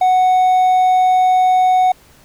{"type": "tone with hard clipping", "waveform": "triangle", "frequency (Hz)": 740, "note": "F#5", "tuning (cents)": 0, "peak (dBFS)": -10, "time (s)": [0.01, 1.92], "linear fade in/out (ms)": 5, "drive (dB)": 5, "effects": ["pink hiss -48 dBFS RMS until 2.24 s"]}